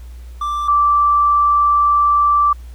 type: tone pair in turn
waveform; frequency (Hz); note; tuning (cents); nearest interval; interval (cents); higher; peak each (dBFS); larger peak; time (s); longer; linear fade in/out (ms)
triangle / sine; 1174.7 / 1168.3; D6 / D6; 0 / -9; unison; 9; first; -16 / -10; second; 0.41-0.68 / 0.68-2.53; second; 5
effects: added 60 Hz sine -31 dBFS peak until 2.74 s + pink hiss -51 dBFS RMS until 2.74 s